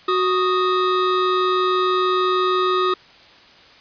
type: tone pair together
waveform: square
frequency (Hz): 370 / 1243.7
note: F#4 / D#6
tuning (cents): 0 / -1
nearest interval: octave + major sixth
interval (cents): 2099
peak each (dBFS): -20 / -20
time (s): 0.08-2.94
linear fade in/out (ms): 5
effects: white hiss -47 dBFS RMS until 3.8 s + resampled to 11025 Hz